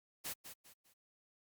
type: noise with echo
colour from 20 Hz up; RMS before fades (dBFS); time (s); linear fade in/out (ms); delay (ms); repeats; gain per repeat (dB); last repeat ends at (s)
white; -42; 0.24-0.34; 20; 200; 3; -9; 0.94
effects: Opus 48 kbps